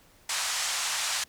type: band-pass noise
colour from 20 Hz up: white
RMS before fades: -30 dBFS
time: 0.29-1.24 s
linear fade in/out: 5 ms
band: 730 to 8300 Hz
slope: 24 dB/octave
effects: pink hiss -59 dBFS RMS until 1.28 s